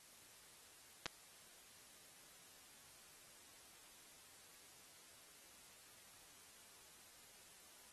clicks, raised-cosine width 0.2 ms, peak -24 dBFS, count 2, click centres 1.058 / 1.064 s, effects white hiss -63 dBFS RMS until 7.92 s + AAC 32 kbps

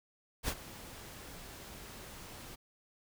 pink noise with ADSR envelope, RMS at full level -33 dBFS, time 0.43-2.56 s, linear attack 53 ms, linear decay 58 ms, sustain -16 dB, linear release 18 ms, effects none

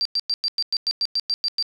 sine tone bursts, 4699 Hz, D8, in tune, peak -19 dBFS, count 12, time 0.01-1.626 s, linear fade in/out 0 ms, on 43 ms, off 100 ms, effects 9-bit

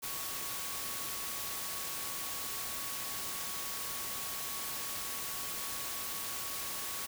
sine tone in noise, 1115 Hz, C#6, 10 cents sharp, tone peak -49 dBFS, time 0.02-7.07 s, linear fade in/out 20 ms, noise white, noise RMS -39 dBFS, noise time 0.02-7.07 s, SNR -13 dB, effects none

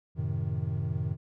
triangle chord, F# diminished seventh, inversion none, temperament equal with one note detuned, 91.49 / 110 / 130.81 / 155.56 Hz, F#2 / A2 / C3 / Eb3, -19 / 0 / 0 / 0 cents, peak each -32 dBFS, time 0.15-1.17 s, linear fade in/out 50 ms, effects none

